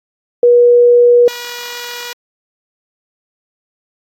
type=tone pair in turn; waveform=sine / 5% pulse; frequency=482.7 / 482.7 Hz; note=B4 / B4; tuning=-40 / -40 cents; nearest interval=unison; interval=0 cents; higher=neither; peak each=-4 / -12 dBFS; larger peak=first; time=0.43-1.28 / 1.28-2.13 s; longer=neither; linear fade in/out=2 ms; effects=AAC 64 kbps